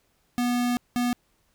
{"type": "tone bursts at uneven times", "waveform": "square", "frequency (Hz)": 243.9, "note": "B3", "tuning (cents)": -21, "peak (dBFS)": -23, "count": 2, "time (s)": [[0.38, 0.77], [0.96, 1.13]], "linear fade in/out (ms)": 0, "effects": ["pink hiss -68 dBFS RMS until 1.54 s"]}